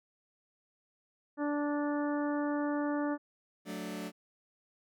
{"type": "harmonic tone", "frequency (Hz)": 292.2, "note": "D4", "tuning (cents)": -9, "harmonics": [1, 2, 3, 4, 5, 6], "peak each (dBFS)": [-31, -37, -41, -43, -45, -47], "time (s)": [1.37, 3.18], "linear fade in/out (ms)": 50}
{"type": "chord", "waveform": "sawtooth", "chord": "D major", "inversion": "first", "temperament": "just", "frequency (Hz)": [183.54, 220.2, 293.7], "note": ["F#3", "A3", "D4"], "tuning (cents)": [-14, 2, 0], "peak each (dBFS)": -38, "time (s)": [3.65, 4.12], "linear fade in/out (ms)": 50}
{"effects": []}